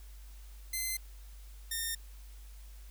5% pulse tone pair in turn, 2064 / 1825 Hz, C7 / A#6, -24 / -37 cents, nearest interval major second, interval 213 cents, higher first, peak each -23 / -23 dBFS, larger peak neither, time 0.73-0.97 / 1.71-1.95 s, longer neither, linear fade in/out 5 ms, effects added 50 Hz sine -47 dBFS peak until 2.9 s + white hiss -61 dBFS RMS until 2.9 s

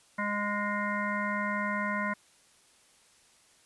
harmonic tone with a mistuned harmonic, 206.1 Hz, G#3, 13 cents flat, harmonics 1 / 3 / 5 / 7 / 9 / 10, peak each -34 / -38 / -34 / -36 / -36 / -39 dBFS, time 0.18-2.14 s, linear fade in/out 10 ms, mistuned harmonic 10, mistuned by +34 cents, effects white hiss -62 dBFS RMS until 3.65 s + resampled to 24000 Hz

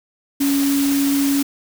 sine tone in noise, 279.4 Hz, C#4, 14 cents sharp, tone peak -15 dBFS, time 0.4-1.43 s, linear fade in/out 10 ms, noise white, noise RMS -26 dBFS, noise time 0.4-1.43 s, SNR +8 dB, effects none

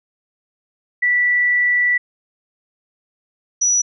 sine tone pair in turn, 1962 / 5879 Hz, B6 / F#8, -12 / -12 cents, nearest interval octave + perfect fifth, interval 1900 cents, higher second, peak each -13 dBFS, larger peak neither, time 1.02-1.98 / 3.61-3.82 s, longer first, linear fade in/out 10 ms, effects none

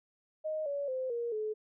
sine tone with pitch steps, 622.3 / 567.4 / 517.3 / 471.6 / 430 Hz, D#5 / C#5 / C5 / A#4 / A4, 0 / +40 / -20 / +20 / -40 cents, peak -32 dBFS, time 0.44-1.54 s, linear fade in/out 20 ms, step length 220 ms, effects none

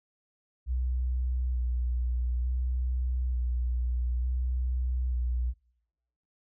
sine tone with vibrato, 61.74 Hz, B1, in tune, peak -26 dBFS, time 0.66-5.54 s, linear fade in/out 50 ms, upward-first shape square, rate 0.56 Hz, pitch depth 23 cents each way, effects noise-tail reverb RT60 0.9 s tail -25 dB re dry

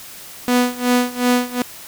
sawtooth tone with tremolo, 246.7 Hz, B3, 2 cents flat, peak -8 dBFS, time 0.48-1.62 s, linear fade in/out 0 ms, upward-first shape sine, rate 2.7 Hz, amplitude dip 90%, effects white hiss -37 dBFS RMS until 1.87 s

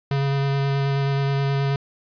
square tone with vibrato, 138.59 Hz, C#3, in tune, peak -20 dBFS, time 0.11-1.76 s, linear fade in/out 2 ms, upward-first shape square, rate 9.4 Hz, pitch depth 9 cents each way, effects resampled to 11025 Hz + 9-bit

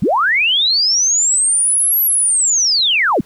sine linear two-way sweep, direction up then down, 123.47 to 11840 to 123.47 Hz, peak -11 dBFS, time 0.02-3.21 s, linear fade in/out 5 ms, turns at 2.02 s, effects pink hiss -49 dBFS RMS until 3.25 s

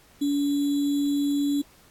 sine tone with sample-and-hold, 285.7 Hz, D4, 48 cents flat, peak -21 dBFS, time 0.21-1.62 s, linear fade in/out 10 ms, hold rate 3675 Hz, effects pink hiss -56 dBFS RMS until 1.9 s + AAC 64 kbps

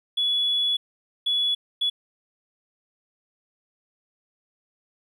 triangle tone bursts at uneven times, 3400 Hz, G#7, 40 cents sharp, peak -17 dBFS, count 3, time 0.17-0.77 / 1.26-1.55 / 1.81-1.9 s, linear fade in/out 10 ms, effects tanh soft clip ceiling -18 dBFS

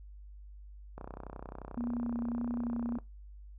click train, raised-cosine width 1 ms, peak -29 dBFS, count 64, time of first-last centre 0.98-2.986 s, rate 31.4 Hz
sine tone with vibrato, 237.1 Hz, A#3, 30 cents sharp, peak -32 dBFS, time 1.77-2.98 s, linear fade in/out 5 ms, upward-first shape sine, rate 1.7 Hz, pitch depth 12 cents each way
effects noise-tail reverb RT60 0.2 s tail -20 dB re dry + added 50 Hz sine -47 dBFS peak until 3.58 s

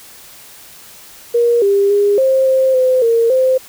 sine tone with pitch steps, 473.5 / 399.3 / 407.3 / 529 / 526 / 513 / 461.1 / 519 Hz, A#4 / G4 / G#4 / C5 / C5 / C5 / A#4 / C5, +27 / +32 / -34 / +19 / +9 / -34 / -19 / -14 cents, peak -9 dBFS, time 1.34-3.58 s, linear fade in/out 10 ms, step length 280 ms, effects white hiss -39 dBFS RMS until 3.68 s

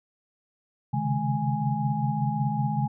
sine tone cluster, 133.6 / 138.9 / 155.1 / 211.6 / 829 Hz, C3 / C#3 / D#3 / G#3 / G#5, +36 / +4 / -5 / +33 / -3 cents, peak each -30 dBFS, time 0.93-2.88 s, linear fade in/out 10 ms, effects none

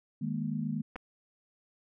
sine chord, D# suspended fourth, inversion none, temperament equal with one note detuned, 155.56 / 207.7 / 236.3 Hz, D#3 / G#3 / A#3, 0 / 0 / +24 cents, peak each -35 dBFS, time 0.21-0.82 s, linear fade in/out 10 ms
clicks, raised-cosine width 0.5 ms, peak -26 dBFS, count 2, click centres 0.958 / 0.962 s
effects none

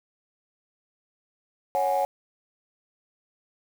sine chord, C# suspended fourth, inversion none, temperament just, 554.4 / 739.2 / 831.5 Hz, C#5 / F#5 / G#5, 0 / -2 / +2 cents, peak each -25 dBFS, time 1.75-2.05 s, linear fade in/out 0 ms, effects tanh soft clip ceiling -15 dBFS + 7-bit

